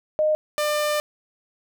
sine / sawtooth tone pair in turn, 615 / 597.8 Hz, D#5 / D5, -20 / +31 cents, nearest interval unison, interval 49 cents, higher first, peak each -17 dBFS, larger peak neither, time 0.19-0.35 / 0.58-1 s, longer second, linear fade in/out 0 ms, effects none

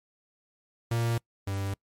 45% pulse tone pair in turn, 116.6 / 98.04 Hz, A#2 / G2, +1 / +1 cents, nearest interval minor third, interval 300 cents, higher first, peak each -25 / -29 dBFS, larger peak first, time 0.91-1.18 / 1.47-1.74 s, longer neither, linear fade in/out 5 ms, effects noise-tail reverb RT60 0.1 s tail -25 dB re dry + MP3 64 kbps

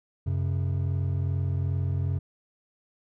triangle tone pair together, 92.17 / 134.7 Hz, F#2 / C#3, -6 / -49 cents, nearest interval perfect fifth, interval 657 cents, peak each -24 / -27 dBFS, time 0.26-2.19 s, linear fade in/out 10 ms, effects none

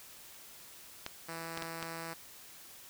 clicks, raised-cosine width 0.2 ms, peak -20 dBFS, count 4, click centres 1.064 / 1.575 / 1.623 / 1.827 s
5% pulse tone, 164.81 Hz, E3, in tune, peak -29 dBFS, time 1.28-2.14 s, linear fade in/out 10 ms
effects white hiss -53 dBFS RMS until 2.89 s

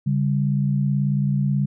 sine tone pair together, 141.07 / 199.5 Hz, C#3 / G3, +31 / +31 cents, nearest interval tritone, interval 600 cents, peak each -19 / -23 dBFS, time 0.06-1.66 s, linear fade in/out 10 ms, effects none

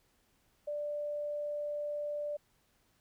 sine tone, 589 Hz, D5, 5 cents sharp, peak -34 dBFS, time 0.67-2.37 s, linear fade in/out 10 ms, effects pink hiss -72 dBFS RMS until 3 s

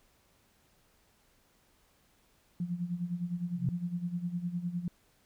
sine tone with tremolo, 175.1 Hz, F3, 5 cents sharp, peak -29 dBFS, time 2.6-4.88 s, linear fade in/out 2 ms, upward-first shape sine, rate 9.8 Hz, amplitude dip 75%
sine tone with exponential growth, 131.8 Hz, C3, 13 cents sharp, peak -23 dBFS, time 3.5-3.69 s, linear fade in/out 2 ms, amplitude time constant 40 ms
effects pink hiss -68 dBFS RMS until 5.25 s

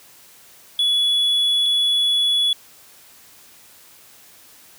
triangle tone pair in turn, 3400 / 3400 Hz, G#7 / G#7, +40 / +40 cents, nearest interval unison, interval 0 cents, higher neither, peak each -14 dBFS, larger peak neither, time 0.79-1.66 / 1.66-2.53 s, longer neither, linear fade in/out 2 ms, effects white hiss -48 dBFS RMS until 4.78 s + high-pass 60 Hz 12 dB/octave

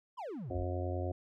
triangle exponential sweep, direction down, 1100 to 35.71 Hz, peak -37 dBFS, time 0.17-0.65 s, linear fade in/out 20 ms
harmonic tone, 90 Hz, F#2, 47 cents flat, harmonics 1 / 3 / 4 / 5 / 6 / 7 / 8, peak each -35 / -44 / -41 / -51 / -43 / -44 / -45 dBFS, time 0.5-1.12 s, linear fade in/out 5 ms
effects none

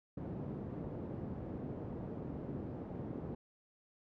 pink band-pass noise, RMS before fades -43 dBFS, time 0.17-3.35 s, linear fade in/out 5 ms, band 110 to 410 Hz, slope 12 dB/octave, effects none

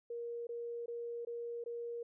sine tone bursts, 471.4 Hz, A#4, 19 cents sharp, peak -39 dBFS, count 5, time 0.1-2.03 s, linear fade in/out 5 ms, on 370 ms, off 20 ms, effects none

